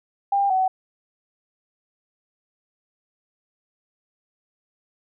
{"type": "tone pair in turn", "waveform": "sine", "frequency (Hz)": [798, 753.2], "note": ["G5", "F#5"], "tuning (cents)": [31, 31], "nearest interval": "minor second", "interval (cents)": 100, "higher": "first", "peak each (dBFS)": -17, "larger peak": "neither", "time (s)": [[0.32, 0.5], [0.5, 0.68]], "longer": "neither", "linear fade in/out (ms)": 5, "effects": []}